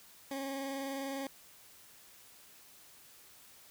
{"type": "tone with vibrato", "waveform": "20% pulse", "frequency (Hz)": 272.7, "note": "C#4", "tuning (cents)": -28, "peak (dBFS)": -32, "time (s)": [0.31, 1.27], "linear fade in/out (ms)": 2, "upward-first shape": "triangle", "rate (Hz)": 20, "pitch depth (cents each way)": 38, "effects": ["white hiss -58 dBFS RMS until 3.7 s"]}